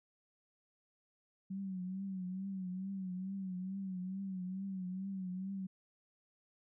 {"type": "tone with vibrato", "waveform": "sine", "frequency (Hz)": 188.7, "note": "F#3", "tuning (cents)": 34, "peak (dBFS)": -38, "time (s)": [1.5, 5.67], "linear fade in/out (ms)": 10, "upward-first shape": "triangle", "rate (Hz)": 2.3, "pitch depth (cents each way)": 82, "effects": []}